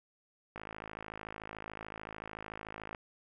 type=click train; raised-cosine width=0.5 ms; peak=-27 dBFS; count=129; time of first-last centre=0.56-2.948 s; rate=53.6 Hz; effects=none